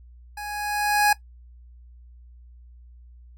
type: tone with level ramp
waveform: 25% pulse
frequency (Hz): 830.6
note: G#5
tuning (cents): 0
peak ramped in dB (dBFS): -29 to -11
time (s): 0.37-1.13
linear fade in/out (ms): 5
effects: noise-tail reverb RT60 0.1 s tail -18 dB re dry + added 60 Hz sine -45 dBFS peak until 3.37 s